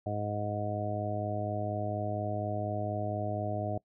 harmonic tone, 104.2 Hz, G#2, 6 cents sharp, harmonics 1 / 2 / 3 / 4 / 5 / 6 / 7, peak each -35 / -41 / -41 / -44 / -46 / -36 / -38 dBFS, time 0.06-3.78 s, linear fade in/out 5 ms, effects noise-tail reverb RT60 0.1 s tail -23 dB re dry

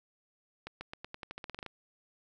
accelerating click train, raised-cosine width 0.3 ms, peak -25 dBFS, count 14, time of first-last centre 0.67-1.663 s, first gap 140 ms, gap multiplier 0.89, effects none

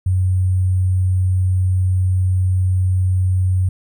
sine tone with sample-and-hold, 92.5 Hz, F#2, in tune, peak -13 dBFS, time 0.06-3.69 s, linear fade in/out 5 ms, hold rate 8820 Hz, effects none

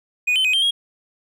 triangle tone with pitch steps, 2476 / 3068 / 2509 / 3158 / 3279 Hz, D#7 / G7 / D#7 / G7 / G#7, -9 / -38 / +14 / +12 / -23 cents, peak -14 dBFS, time 0.27-0.71 s, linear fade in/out 10 ms, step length 88 ms, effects none

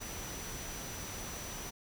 sine tone in noise, 5920 Hz, F#8, in tune, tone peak -47 dBFS, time 0-1.71 s, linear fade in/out 20 ms, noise pink, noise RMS -43 dBFS, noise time 0-1.71 s, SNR -7 dB, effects none

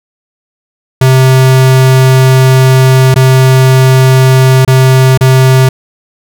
square tone with dropouts, 130.81 Hz, C3, in tune, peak -3 dBFS, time 1.01-5.69 s, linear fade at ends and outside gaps 5 ms, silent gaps 3.143-3.159 / 4.65-4.676 / 5.176-5.209 s, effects none

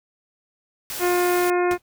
white noise, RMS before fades -31 dBFS, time 0.9-1.5 s, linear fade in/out 0 ms
harmonic tone, 355.6 Hz, F4, 31 cents sharp, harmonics 1 / 2 / 3 / 4 / 5 / 6 / 7, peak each -19 / -25 / -29 / -31 / -33 / -35 / -36 dBFS, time 0.99-1.78 s, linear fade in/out 50 ms
pink noise with exponential decay, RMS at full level -28 dBFS, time 1.71-1.82 s, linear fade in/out 1 ms, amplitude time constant 22 ms
effects none

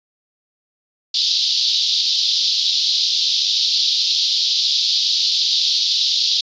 pink band-pass noise, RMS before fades -18 dBFS, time 1.14-6.41 s, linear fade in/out 5 ms, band 3500 to 5100 Hz, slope 48 dB/octave, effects resampled to 16000 Hz

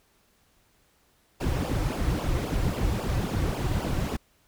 brown noise with flanger, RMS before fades -27 dBFS, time 1.4-4.17 s, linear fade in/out 10 ms, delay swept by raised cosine 0.48 to 4.88 ms, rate 3.7 Hz, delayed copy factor -1, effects pink hiss -65 dBFS RMS until 4.47 s

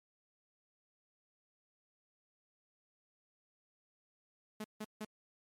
sawtooth tone bursts, 214.3 Hz, A3, 45 cents flat, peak -36 dBFS, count 3, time 4.6-5.049 s, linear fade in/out 5 ms, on 43 ms, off 160 ms, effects MP3 64 kbps

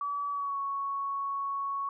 sine tone with pitch glide, 1145 to 1109.8 Hz, D6 to C#6, -44 to +2 cents, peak -30 dBFS, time 0.01-1.89 s, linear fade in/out 2 ms, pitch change -54 cents, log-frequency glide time 0.31-0.58 s, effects none

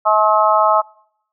harmonic tone, 214 Hz, A3, 48 cents flat, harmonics 3 / 4 / 5 / 6, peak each -16 / -16 / -16 / -16 dBFS, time 0.05-0.82 s, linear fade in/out 20 ms, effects noise-tail reverb RT60 0.7 s tail -24 dB re dry

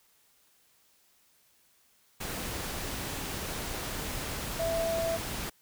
sine tone in noise, 662 Hz, E5, 7 cents sharp, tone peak -28 dBFS, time 4.59-5.17 s, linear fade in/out 10 ms, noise pink, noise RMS -36 dBFS, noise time 2.2-5.5 s, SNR +5 dB, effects white hiss -66 dBFS RMS until 5.61 s

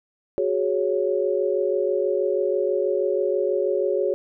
sine chord, F# suspended second, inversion none, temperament just, 370 / 416.2 / 555 Hz, F#4 / G#4 / C#5, 0 / +4 / +2 cents, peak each -24 dBFS, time 0.38-4.14 s, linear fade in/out 0 ms, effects none

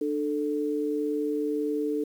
sine tone pair together, 298.3 / 440 Hz, D4 / A4, +27 / 0 cents, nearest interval perfect fifth, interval 673 cents, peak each -28 / -28 dBFS, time 0.01-2.04 s, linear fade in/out 5 ms, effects 9-bit

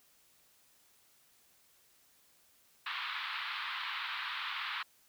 pink band-pass noise, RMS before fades -39 dBFS, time 2.86-4.83 s, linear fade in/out 5 ms, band 1000 to 4000 Hz, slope 48 dB/octave, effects white hiss -67 dBFS RMS until 5.08 s

